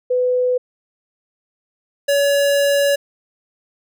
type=tone pair in turn; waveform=sine / square; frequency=500 / 565.9 Hz; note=B4 / C#5; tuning=+21 / +36 cents; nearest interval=major second; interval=215 cents; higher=second; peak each=-14 dBFS; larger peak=neither; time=0.1-0.58 / 2.08-2.96 s; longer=second; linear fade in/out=10 ms; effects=none

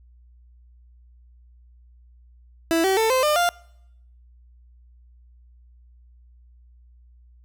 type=tone with pitch steps; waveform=30% pulse; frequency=329.7 / 383.1 / 445.2 / 517.4 / 601.2 / 698.6 Hz; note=E4 / G4 / A4 / C5 / D5 / F5; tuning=0 / -40 / +20 / -19 / +40 / 0 cents; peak=-15 dBFS; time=2.71-3.49 s; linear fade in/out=0 ms; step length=130 ms; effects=noise-tail reverb RT60 0.8 s tail -25 dB re dry + added 60 Hz sine -49 dBFS peak until 7.44 s

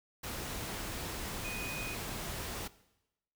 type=tone in noise; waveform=sine; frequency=2489 Hz; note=D#7; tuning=in tune; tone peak=-40 dBFS; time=1.44-1.95 s; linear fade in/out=10 ms; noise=pink; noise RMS=-40 dBFS; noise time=0.23-2.68 s; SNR=-3 dB; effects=noise-tail reverb RT60 0.9 s tail -18 dB re dry

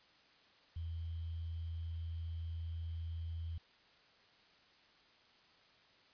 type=tone with sample-and-hold; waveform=sine; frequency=82.7 Hz; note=E2; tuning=6 cents sharp; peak=-39 dBFS; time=0.76-3.58 s; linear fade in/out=5 ms; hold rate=3150 Hz; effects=white hiss -66 dBFS RMS until 6.13 s + resampled to 11025 Hz

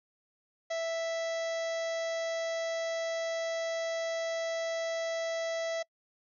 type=harmonic tone; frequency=659.3 Hz; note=E5; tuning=in tune; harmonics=1 / 2 / 3 / 4 / 5 / 6 / 7 / 8 / 9 / 10; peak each=-31 / -48 / -41 / -55 / -48 / -50 / -53 / -51 / -51 / -52 dBFS; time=0.7-5.83 s; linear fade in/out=10 ms; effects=noise-tail reverb RT60 0.1 s tail -26 dB re dry

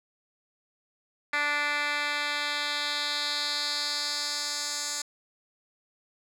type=tone with band-pass filter sweep; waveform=10% pulse; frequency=292.6 Hz; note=D4; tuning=6 cents flat; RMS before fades=-30 dBFS; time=1.33-5.02 s; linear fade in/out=5 ms; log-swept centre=2200 to 6500 Hz; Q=2.3; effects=none

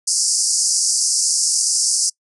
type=band-pass noise; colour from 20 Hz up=pink; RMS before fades=-18 dBFS; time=0.07-2.1 s; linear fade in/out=10 ms; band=4800 to 10000 Hz; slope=96 dB/octave; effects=noise-tail reverb RT60 0.1 s tail -25 dB re dry

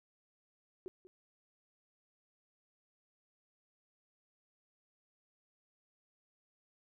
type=tone with echo; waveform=sine; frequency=370 Hz; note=F#4; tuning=in tune; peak=-40 dBFS; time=0.86-0.88 s; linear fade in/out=0 ms; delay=190 ms; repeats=1; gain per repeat=-14 dB; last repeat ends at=1.07 s; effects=none

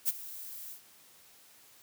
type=noise with ADSR envelope; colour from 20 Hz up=violet; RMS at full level=-26 dBFS; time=0.05-0.81 s; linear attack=36 ms; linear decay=28 ms; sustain=-18 dB; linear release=100 ms; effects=white hiss -59 dBFS RMS until 1.82 s + high-pass 60 Hz 12 dB/octave

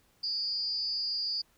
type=tone with amplitude modulation; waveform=sine; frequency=4776 Hz; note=D8; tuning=28 cents sharp; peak=-26 dBFS; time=0.23-1.42 s; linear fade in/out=10 ms; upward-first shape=sine; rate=275 Hz; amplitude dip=85%; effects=pink hiss -67 dBFS RMS until 1.57 s

